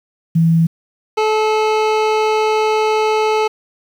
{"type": "tone pair in turn", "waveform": ["sine", "25% pulse"], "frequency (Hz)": [164.81, 432.9], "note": ["E3", "A4"], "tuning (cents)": [0, -28], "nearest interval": "octave + perfect fourth", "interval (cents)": 1672, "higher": "second", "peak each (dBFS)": -9, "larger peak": "neither", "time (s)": [[0.35, 0.67], [1.17, 3.48]], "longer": "second", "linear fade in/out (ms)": 10, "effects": ["low-pass 4000 Hz 12 dB/octave", "7-bit"]}